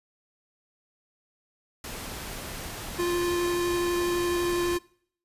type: noise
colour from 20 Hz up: pink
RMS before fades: -37 dBFS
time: 1.84-4.77 s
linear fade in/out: 2 ms
type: tone with vibrato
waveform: square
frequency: 349.6 Hz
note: F4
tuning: 2 cents sharp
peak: -25 dBFS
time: 2.98-4.79 s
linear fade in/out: 20 ms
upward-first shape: triangle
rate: 12 Hz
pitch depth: 10 cents each way
effects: noise-tail reverb RT60 0.6 s tail -23 dB re dry + resampled to 32000 Hz